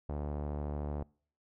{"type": "tone with low-pass filter", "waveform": "sawtooth", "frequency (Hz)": 73.42, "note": "D2", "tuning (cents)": 0, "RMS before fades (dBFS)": -37, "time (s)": [0.09, 1.03], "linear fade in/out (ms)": 0, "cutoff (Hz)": 740, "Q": 1.5, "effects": ["noise-tail reverb RT60 0.5 s tail -26 dB re dry"]}